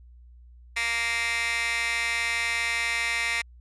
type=tone with high-pass filter; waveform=15% pulse; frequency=232.4 Hz; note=A#3; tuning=5 cents flat; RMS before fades=-27 dBFS; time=0.76-3.42 s; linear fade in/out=10 ms; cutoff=1900 Hz; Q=3.2; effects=added 60 Hz sine -47 dBFS peak until 3.6 s + resampled to 24000 Hz